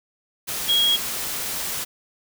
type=tone in noise; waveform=sine; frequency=3291 Hz; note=G#7; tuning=16 cents flat; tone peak=-16 dBFS; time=0.68-0.97 s; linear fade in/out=20 ms; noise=white; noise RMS=-28 dBFS; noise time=0.47-1.85 s; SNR=+9 dB; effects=none

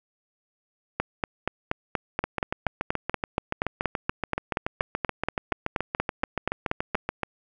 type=two click trains; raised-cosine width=0.5 ms; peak=-11 / -9 dBFS; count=36 / 26; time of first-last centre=2.24-7.233 / 1-6.952 s; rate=7.01 / 4.2 Hz; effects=none

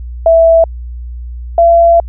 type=tone pair in turn; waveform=sine; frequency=659.3 / 677.1 Hz; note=E5 / E5; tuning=0 / +46 cents; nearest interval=unison; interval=46 cents; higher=second; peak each=-3 dBFS; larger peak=neither; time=0.26-0.64 / 1.58-2 s; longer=second; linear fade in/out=2 ms; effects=added 60 Hz sine -21 dBFS peak until 2.08 s

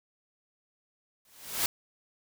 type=noise with exponential growth; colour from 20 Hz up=white; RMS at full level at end=-25 dBFS; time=1.25-1.66 s; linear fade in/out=2 ms; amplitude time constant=87 ms; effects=none

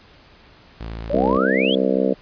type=tone; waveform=sawtooth; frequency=55.7 Hz; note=A1; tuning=22 cents sharp; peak=-25 dBFS; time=0.8-1.38 s; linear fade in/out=10 ms
type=exponential sweep; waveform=sine; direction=up; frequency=540 to 3407 Hz; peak=-21 dBFS; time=1.1-1.75 s; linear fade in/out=2 ms
type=harmonic tone; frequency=65.41 Hz; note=C2; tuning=in tune; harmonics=3 / 4 / 5 / 6 / 7 / 8 / 9 / 10; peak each=-23 / -23 / -26 / -29 / -22 / -23 / -26 / -34 dBFS; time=1.13-2.14 s; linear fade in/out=10 ms
effects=pink hiss -49 dBFS RMS until 2.21 s + resampled to 11025 Hz

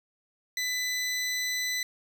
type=tone; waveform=20% pulse; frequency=2000 Hz; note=B6; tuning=21 cents sharp; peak=-23 dBFS; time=0.57-1.83 s; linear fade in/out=2 ms; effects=none

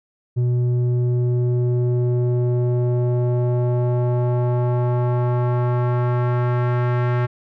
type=tone with low-pass filter sweep; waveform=square; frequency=122.6 Hz; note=B2; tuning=12 cents flat; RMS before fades=-19 dBFS; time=0.36-7.27 s; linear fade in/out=20 ms; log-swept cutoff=250 to 1700 Hz; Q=1.4; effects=none

